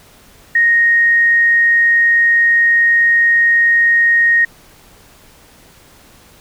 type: tone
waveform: sine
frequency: 1864.7 Hz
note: A#6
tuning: in tune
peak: -8 dBFS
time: 0.55-4.45 s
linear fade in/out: 5 ms
effects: pink hiss -45 dBFS RMS until 6.4 s